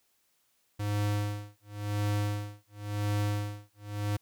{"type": "tone with tremolo", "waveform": "square", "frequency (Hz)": 103.4, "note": "G#2", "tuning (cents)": -7, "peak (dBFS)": -27, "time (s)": [0.79, 4.17], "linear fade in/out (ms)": 10, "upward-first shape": "sine", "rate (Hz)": 0.94, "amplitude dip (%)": 100, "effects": ["white hiss -72 dBFS RMS until 4.21 s"]}